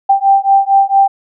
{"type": "beating tone pair", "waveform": "sine", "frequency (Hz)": [784, 788.4], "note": ["G5", "G5"], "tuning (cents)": [0, 10], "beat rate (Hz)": 4.4, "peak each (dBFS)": -10, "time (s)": [0.09, 1.08], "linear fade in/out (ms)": 10, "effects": []}